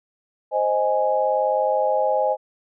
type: chord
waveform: sine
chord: Ab major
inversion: first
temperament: equal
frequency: 523.3 / 622.3 / 830.6 Hz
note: C5 / Eb5 / Ab5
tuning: 0 / 0 / 0 cents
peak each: -22 dBFS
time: 0.51-2.37 s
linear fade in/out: 50 ms
effects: none